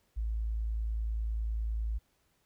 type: tone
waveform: sine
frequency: 55 Hz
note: A1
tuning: in tune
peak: -30 dBFS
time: 0.16-1.99 s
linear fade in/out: 20 ms
effects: pink hiss -73 dBFS RMS until 2.45 s